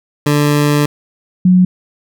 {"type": "tone pair in turn", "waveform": ["20% pulse", "sine"], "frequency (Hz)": [146.83, 182.59], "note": ["D3", "F#3"], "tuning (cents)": [0, -23], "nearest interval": "major third", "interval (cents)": 377, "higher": "second", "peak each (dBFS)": -5, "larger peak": "neither", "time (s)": [[0.26, 0.86], [1.45, 1.65]], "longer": "first", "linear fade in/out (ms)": 5, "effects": []}